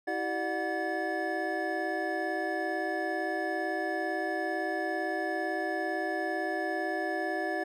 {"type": "tone cluster", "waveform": "triangle", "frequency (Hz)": [326.8, 384.6, 598, 732, 1723], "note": ["E4", "G4", "D5", "F#5", "A6"], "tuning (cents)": [-15, -33, 31, -19, -37], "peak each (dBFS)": [-34, -35, -35, -33, -34], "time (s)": [0.07, 7.64], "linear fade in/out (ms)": 10, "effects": []}